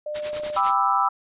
sine tone, 600 Hz, D5, 37 cents sharp, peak -27 dBFS, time 0.06-0.57 s, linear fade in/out 5 ms
white noise with tremolo, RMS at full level -30 dBFS, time 0.14-0.74 s, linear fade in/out 20 ms, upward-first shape triangle, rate 9.9 Hz, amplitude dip 95%
clicks, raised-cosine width 1 ms, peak -28 dBFS, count 6, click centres 0.332 / 0.366 / 0.398 / 0.435 / 0.465 / 0.501 s
sine chord, E minor seventh, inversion first, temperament just, 791.1 / 988.9 / 1186.7 / 1318.5 Hz, G5 / B5 / D6 / E6, +16 / +2 / +18 / 0 cents, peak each -24 / -23 / -25 / -22 dBFS, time 0.56-1.09 s, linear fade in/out 10 ms
effects resampled to 8000 Hz

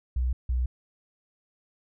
sine tone pair in turn, 62.5 / 62.07 Hz, B1 / B1, +21 / +9 cents, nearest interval unison, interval 12 cents, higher first, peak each -23 dBFS, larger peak neither, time 0.16-0.33 / 0.49-0.66 s, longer neither, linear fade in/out 5 ms, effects none

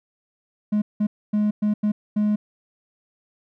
triangle tone bursts at uneven times, 210 Hz, G#3, 19 cents sharp, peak -15 dBFS, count 6, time 0.72-0.82 / 1-1.07 / 1.33-1.51 / 1.62-1.74 / 1.83-1.92 / 2.16-2.36 s, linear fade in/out 10 ms, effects tanh soft clip ceiling -11 dBFS

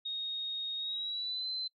sine tone with pitch glide, 3731 to 4069 Hz, A#7 to C8, +1 to -49 cents, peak -34 dBFS, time 0.05-1.68 s, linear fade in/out 10 ms, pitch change +150 cents, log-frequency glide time 0.77-1.48 s, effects noise-tail reverb RT60 0.1 s tail -26 dB re dry

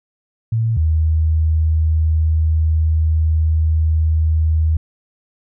sine tone pair in turn, 113.1 / 79.17 Hz, A2 / D#2, +48 / +31 cents, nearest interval tritone, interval 617 cents, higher first, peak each -14 / -12 dBFS, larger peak second, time 0.52-0.77 / 0.77-4.77 s, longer second, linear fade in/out 5 ms, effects none

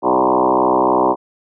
sine tone with frequency modulation, 658 Hz, E5, 3 cents flat, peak -11 dBFS, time 0.02-1.16 s, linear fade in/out 50 ms, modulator 63.4 Hz, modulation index 6, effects none

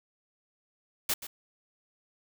white noise with echo, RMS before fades -28 dBFS, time 1.09-1.14 s, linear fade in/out 5 ms, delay 130 ms, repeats 1, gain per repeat -13 dB, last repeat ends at 1.27 s, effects none

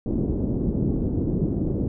white low-pass noise, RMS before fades -24 dBFS, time 0.06-1.88 s, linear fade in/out 2 ms, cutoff 340 Hz, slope 24 dB/octave, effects none

